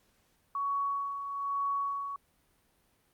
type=tone with tremolo; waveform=sine; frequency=1120 Hz; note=C#6; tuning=18 cents sharp; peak=-28 dBFS; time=0.55-2.16 s; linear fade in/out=2 ms; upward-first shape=sine; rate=1.1 Hz; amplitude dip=55%; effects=pink hiss -70 dBFS RMS until 3.13 s + Opus 48 kbps

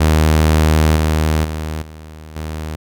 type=tone with level steps; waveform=sawtooth; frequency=78 Hz; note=D#2; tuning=5 cents sharp; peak=-6 / -9 / -17 / -29 / -19 dBFS; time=0-2.76 s; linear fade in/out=10 ms; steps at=0.96 / 1.44 / 1.82 / 2.36 s; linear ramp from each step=5 ms; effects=none

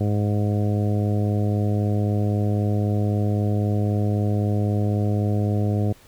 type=harmonic tone; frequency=103.83 Hz; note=G#2; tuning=in tune; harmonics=1 / 2 / 3 / 4 / 5 / 6 / 7; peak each=-20 / -26 / -30 / -32 / -34 / -36 / -37 dBFS; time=0-5.93 s; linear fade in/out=10 ms; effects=pink hiss -52 dBFS RMS until 6.07 s

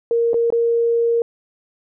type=tone with dropouts; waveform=sine; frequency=466.2 Hz; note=A#4; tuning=in tune; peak=-14 dBFS; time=0.11-1.22 s; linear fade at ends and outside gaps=1 ms; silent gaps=0.333-0.342 / 0.503-0.524 s; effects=none

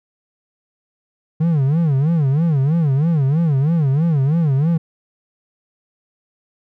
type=tone with vibrato; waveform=triangle; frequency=150.4 Hz; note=D3; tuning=42 cents sharp; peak=-11 dBFS; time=1.4-4.78 s; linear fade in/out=10 ms; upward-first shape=sine; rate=3.1 Hz; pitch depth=220 cents each way; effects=none

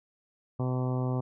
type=harmonic tone; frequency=127.3 Hz; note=C3; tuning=47 cents flat; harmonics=1 / 2 / 3 / 4 / 5 / 6 / 7 / 8 / 9; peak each=-28 / -34 / -38 / -40 / -42 / -44 / -45 / -46 / -47 dBFS; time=0.59-1.21 s; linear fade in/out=10 ms; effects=none

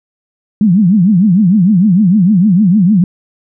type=tone with vibrato; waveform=sine; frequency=192.8 Hz; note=G3; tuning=28 cents flat; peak=-5 dBFS; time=0.61-3.04 s; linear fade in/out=2 ms; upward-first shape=triangle; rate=6.6 Hz; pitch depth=290 cents each way; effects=none

